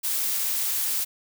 blue noise, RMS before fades -26 dBFS, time 0.03-1.05 s, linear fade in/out 20 ms, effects none

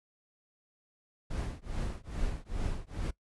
brown noise with tremolo, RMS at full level -31 dBFS, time 1.3-3.11 s, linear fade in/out 10 ms, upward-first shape triangle, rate 2.4 Hz, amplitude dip 100%, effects noise-tail reverb RT60 0.1 s tail -20 dB re dry + resampled to 24000 Hz

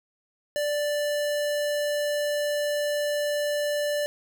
square tone, 587.3 Hz, D5, in tune, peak -25 dBFS, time 0.56-4.06 s, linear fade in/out 0 ms, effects none

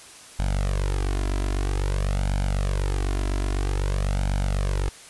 sawtooth tone with flanger, 48 Hz, G1, 36 cents flat, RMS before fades -24 dBFS, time 0.39-4.89 s, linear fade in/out 0 ms, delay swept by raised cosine 1.3 to 3 ms, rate 0.51 Hz, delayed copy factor +0.85, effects white hiss -45 dBFS RMS until 5.09 s + resampled to 24000 Hz

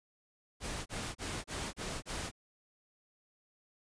pink noise bursts, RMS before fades -39 dBFS, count 6, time 0.6-2.315 s, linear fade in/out 50 ms, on 260 ms, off 31 ms, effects resampled to 22050 Hz

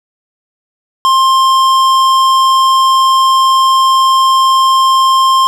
sine tone with tanh clipping, 1057 Hz, C6, 17 cents sharp, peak -8 dBFS, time 1.05-5.47 s, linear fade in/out 0 ms, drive 15 dB, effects none

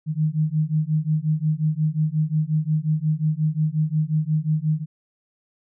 sine beating tone pair, 152.2 / 157.8 Hz, D#3 / D#3, -38 / +25 cents, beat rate 5.6 Hz, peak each -22 dBFS, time 0.06-4.86 s, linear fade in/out 50 ms, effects none

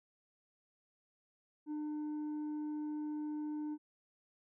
sine tone with tanh clipping, 301.2 Hz, D4, 44 cents sharp, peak -38 dBFS, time 1.66-3.78 s, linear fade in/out 50 ms, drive 4 dB, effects none

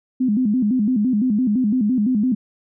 sine tone with vibrato, 231.1 Hz, A#3, 15 cents flat, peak -15 dBFS, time 0.2-2.35 s, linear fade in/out 10 ms, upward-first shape square, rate 5.9 Hz, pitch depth 180 cents each way, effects none

